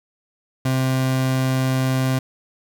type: tone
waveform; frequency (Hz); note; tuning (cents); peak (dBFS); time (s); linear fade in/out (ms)
30% pulse; 130.81; C3; 0; -15; 0.65-2.19; 5
effects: none